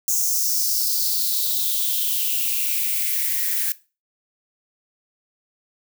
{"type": "noise with high-pass filter sweep", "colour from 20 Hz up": "violet", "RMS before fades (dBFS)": -22, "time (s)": [0.08, 3.72], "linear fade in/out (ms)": 0, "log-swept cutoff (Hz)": [6500, 1700], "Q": 4.8, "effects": ["noise-tail reverb RT60 0.3 s tail -18 dB re dry"]}